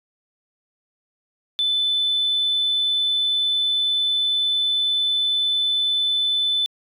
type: tone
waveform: sine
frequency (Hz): 3511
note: A7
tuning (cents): -4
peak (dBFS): -17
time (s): 1.59-6.66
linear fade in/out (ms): 0
effects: tanh soft clip ceiling -13 dBFS